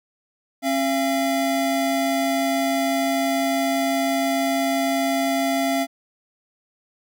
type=tone pair together; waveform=square; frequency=270.6 / 681.9 Hz; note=C#4 / F5; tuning=-42 / -42 cents; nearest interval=octave + major third; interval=1600 cents; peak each=-23 dBFS; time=0.62-5.87 s; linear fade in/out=50 ms; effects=none